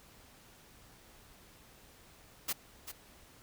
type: noise with echo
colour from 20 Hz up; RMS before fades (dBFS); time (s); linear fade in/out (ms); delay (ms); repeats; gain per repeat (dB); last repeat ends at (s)
white; -34; 2.48-2.53; 10; 390; 1; -10; 2.92
effects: pink hiss -59 dBFS RMS until 3.42 s

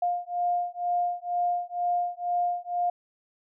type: beating tone pair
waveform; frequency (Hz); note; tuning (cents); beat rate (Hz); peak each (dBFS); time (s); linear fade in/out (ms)
sine; 705 / 707.1; F5 / F5; +16 / +21; 2.1; -28; 0.02-2.9; 5
effects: none

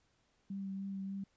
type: tone with vibrato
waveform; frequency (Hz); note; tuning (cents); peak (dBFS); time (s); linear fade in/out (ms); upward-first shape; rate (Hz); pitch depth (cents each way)
sine; 194.8; G3; -11; -38; 0.5-1.24; 5; triangle; 3.4; 20
effects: pink hiss -75 dBFS RMS until 1.36 s + resampled to 16000 Hz

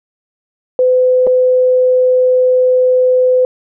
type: tone with dropouts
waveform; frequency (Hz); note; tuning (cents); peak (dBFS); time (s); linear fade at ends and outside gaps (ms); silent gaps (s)
sine; 507; B4; +45; -7; 0.79-3.45; 1; 1.268-1.272
effects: none

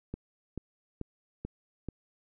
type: click train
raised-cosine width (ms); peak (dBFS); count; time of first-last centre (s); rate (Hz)
3; -23; 5; 0.14-1.887; 2.29
effects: none

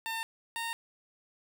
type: tone pair in turn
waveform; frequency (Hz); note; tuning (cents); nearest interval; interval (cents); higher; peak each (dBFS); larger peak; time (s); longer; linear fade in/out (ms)
15% pulse; 903 / 920.4; A5 / A#5; +45 / -22; unison; 33; second; -27; neither; 0.06-0.23 / 0.56-0.73; neither; 0
effects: none

